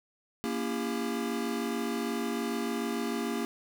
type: chord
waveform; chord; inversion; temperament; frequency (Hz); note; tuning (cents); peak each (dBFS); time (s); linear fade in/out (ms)
square; A# diminished seventh; none; just; 233.1 / 279.7 / 335.6 / 402.8; A#3 / C#4 / E4 / G4; 0 / +16 / +31 / +47; -34 / -38 / -39 / -37; 0.44-3.45; 0
effects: none